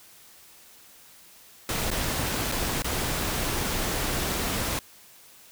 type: noise with dropouts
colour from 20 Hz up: pink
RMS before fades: -28 dBFS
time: 1.69-4.79 s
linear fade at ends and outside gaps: 1 ms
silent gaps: 1.904-1.914 / 2.516-2.521 / 2.821-2.844 s
effects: white hiss -52 dBFS RMS until 5.51 s